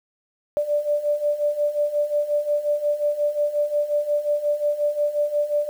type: beating tone pair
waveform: sine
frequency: 585 / 590.6 Hz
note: D5 / D5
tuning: -7 / +10 cents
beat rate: 5.6 Hz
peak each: -25 / -21 dBFS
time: 0.57-5.69 s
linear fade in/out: 0 ms
effects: 8-bit